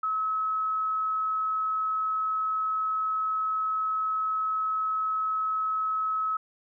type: tone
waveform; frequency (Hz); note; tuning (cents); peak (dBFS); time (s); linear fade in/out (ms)
sine; 1288; E6; -41; -25; 0.03-6.37; 5
effects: none